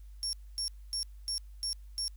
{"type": "tone bursts", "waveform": "35% pulse", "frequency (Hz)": 5500, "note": "F8", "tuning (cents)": -27, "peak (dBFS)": -29, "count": 6, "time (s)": [0.23, 2.08], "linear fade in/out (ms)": 0, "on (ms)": 100, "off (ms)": 250, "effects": ["added 50 Hz sine -46 dBFS peak until 2.16 s", "white hiss -71 dBFS RMS until 2.16 s"]}